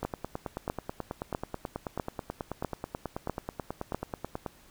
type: two click trains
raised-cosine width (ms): 1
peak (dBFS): -19 / -16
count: 42 / 7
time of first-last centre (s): 0.03-4.462 / 0.05-3.946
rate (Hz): 9.25 / 1.54
effects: pink hiss -58 dBFS RMS until 4.7 s